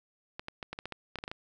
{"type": "clicks", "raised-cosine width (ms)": 0.3, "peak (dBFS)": -22, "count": 12, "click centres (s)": [0.395, 0.484, 0.628, 0.73, 0.789, 0.856, 0.923, 1.157, 1.187, 1.239, 1.279, 1.315], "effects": []}